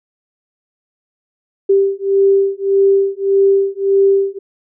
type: beating tone pair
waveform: sine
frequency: 392 / 393.7 Hz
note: G4 / G4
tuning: 0 / +8 cents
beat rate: 1.7 Hz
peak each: -13 dBFS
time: 1.69-4.39 s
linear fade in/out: 10 ms
effects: none